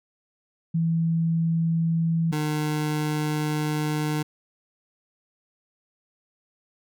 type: tone pair in turn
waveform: sine / 25% pulse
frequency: 164.81 / 151.7 Hz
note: E3 / D#3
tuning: 0 / -44 cents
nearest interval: minor second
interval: 144 cents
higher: first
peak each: -20 dBFS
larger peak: neither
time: 0.74-2.32 / 2.32-4.23 s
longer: second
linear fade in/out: 10 ms
effects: none